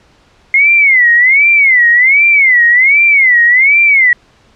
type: tone with vibrato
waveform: sine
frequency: 2108 Hz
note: C7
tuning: 12 cents sharp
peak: -4 dBFS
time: 0.54-4.13 s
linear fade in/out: 2 ms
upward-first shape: sine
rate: 1.3 Hz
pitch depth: 200 cents each way
effects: pink hiss -48 dBFS RMS until 4.55 s + low-pass 5000 Hz 12 dB/octave